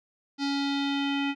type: tone with low-pass filter sweep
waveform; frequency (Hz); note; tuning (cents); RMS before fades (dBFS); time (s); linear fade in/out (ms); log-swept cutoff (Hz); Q
square; 280; C#4; +18; -28; 0.38-1.35; 50; 4700 to 2700; 3.9
effects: none